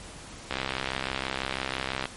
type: click train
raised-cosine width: 0.3 ms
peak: -12 dBFS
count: 103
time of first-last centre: 0.51-2.055 s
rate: 66 Hz
effects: pink hiss -44 dBFS RMS until 2.16 s + MP3 48 kbps